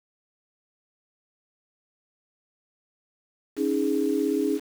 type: chord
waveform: sine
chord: C# suspended second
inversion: none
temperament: equal with one note detuned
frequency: 277.2 / 314 / 415.3 Hz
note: C#4 / D#4 / G#4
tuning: 0 / +16 / 0 cents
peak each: -26 dBFS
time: 3.56-4.6 s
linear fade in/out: 50 ms
effects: 7-bit